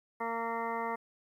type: harmonic tone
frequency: 230 Hz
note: A#3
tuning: 23 cents flat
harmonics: 1 / 2 / 3 / 4 / 5 / 6 / 8 / 9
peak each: -43 / -39 / -41 / -36 / -40 / -46 / -45 / -46 dBFS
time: 0.2-0.96 s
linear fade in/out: 10 ms
effects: 11-bit